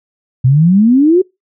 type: exponential sweep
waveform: sine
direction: up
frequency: 123.1 to 382.8 Hz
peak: -5 dBFS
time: 0.44-1.22 s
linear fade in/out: 10 ms
effects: noise-tail reverb RT60 0.2 s tail -25 dB re dry